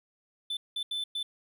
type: tone bursts at uneven times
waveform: triangle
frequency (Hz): 3520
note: A7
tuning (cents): 0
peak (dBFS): -29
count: 4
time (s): 0.5-0.57 / 0.76-0.83 / 0.91-1.04 / 1.15-1.23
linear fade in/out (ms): 5
effects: none